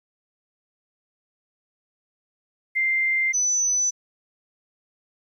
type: tone pair in turn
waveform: sine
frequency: 2093 / 5999 Hz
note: C7 / F#8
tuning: 0 / +23 cents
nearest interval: octave + tritone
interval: 1823 cents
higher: second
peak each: -19 dBFS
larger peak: neither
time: 2.75-3.33 / 3.33-3.91 s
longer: neither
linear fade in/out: 20 ms
effects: 10-bit